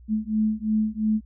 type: beating tone pair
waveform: sine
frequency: 214.7 / 217.6 Hz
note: A3 / A3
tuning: -42 / -19 cents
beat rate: 2.9 Hz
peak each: -24 dBFS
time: 0.08-1.21 s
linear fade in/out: 50 ms
effects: added 60 Hz sine -45 dBFS peak until 1.25 s